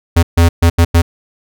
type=tone bursts at uneven times; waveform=square; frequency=84.6 Hz; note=E2; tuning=45 cents sharp; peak=-6 dBFS; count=5; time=0.16-0.23 / 0.37-0.49 / 0.62-0.7 / 0.78-0.85 / 0.94-1.02 s; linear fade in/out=10 ms; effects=none